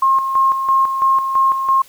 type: tone with tremolo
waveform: sine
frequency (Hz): 1071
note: C6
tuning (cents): +40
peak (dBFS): -10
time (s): 0.02-1.82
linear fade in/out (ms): 5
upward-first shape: square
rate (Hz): 3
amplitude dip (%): 55
effects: white hiss -46 dBFS RMS until 1.88 s